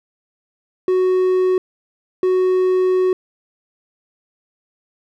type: tone bursts at uneven times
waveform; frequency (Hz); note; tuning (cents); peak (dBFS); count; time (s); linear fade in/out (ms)
triangle; 370; F#4; 0; -11; 2; 0.88-1.58 / 2.23-3.13; 2
effects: none